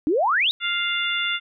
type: exponential sweep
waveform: sine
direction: up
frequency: 280 to 3942 Hz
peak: -17 dBFS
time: 0.07-0.51 s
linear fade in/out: 0 ms
type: harmonic tone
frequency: 698.5 Hz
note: F5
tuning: in tune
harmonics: 2 / 3 / 4 / 5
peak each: -27 / -27 / -27 / -27 dBFS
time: 0.6-1.4 s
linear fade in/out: 50 ms
effects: none